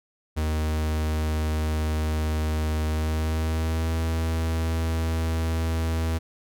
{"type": "tone with pitch glide", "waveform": "45% pulse", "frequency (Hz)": [77.78, 81.13], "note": ["D#2", "E2"], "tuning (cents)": [0, -27], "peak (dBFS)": -23, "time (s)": [0.36, 6.19], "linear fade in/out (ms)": 20, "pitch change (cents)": 73, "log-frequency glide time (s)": [2.87, 3.99], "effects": []}